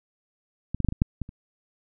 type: clicks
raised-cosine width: 5 ms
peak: -16 / -13 / -11 / -9 / -18 / -7 / -17 / -28 dBFS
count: 8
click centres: 0.746 / 0.803 / 0.847 / 0.887 / 0.924 / 1.019 / 1.217 / 1.291 s
effects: none